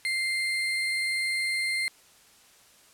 sine tone with sample-and-hold, 2093 Hz, C7, in tune, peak -25 dBFS, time 0.05-1.88 s, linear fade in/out 0 ms, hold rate 6300 Hz, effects white hiss -57 dBFS RMS until 2.93 s + low-pass 11000 Hz 12 dB/octave

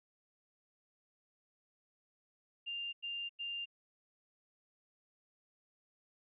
sine tone bursts, 2796 Hz, F7, 1 cent sharp, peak -38 dBFS, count 3, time 2.66-3.658 s, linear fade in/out 20 ms, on 270 ms, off 94 ms, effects none

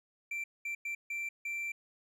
triangle tone bursts at uneven times, 2349 Hz, D7, in tune, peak -33 dBFS, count 5, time 0.31-0.44 / 0.65-0.75 / 0.85-0.95 / 1.1-1.29 / 1.45-1.72 s, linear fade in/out 5 ms, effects none

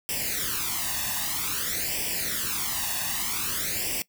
white noise with flanger, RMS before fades -29 dBFS, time 0.09-4.02 s, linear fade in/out 0 ms, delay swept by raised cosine 0.37 to 1.12 ms, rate 0.52 Hz, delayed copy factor +0.8, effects noise-tail reverb RT60 0.1 s tail -20 dB re dry

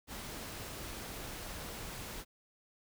pink noise, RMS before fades -44 dBFS, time 0.07-2.25 s, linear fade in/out 50 ms, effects none

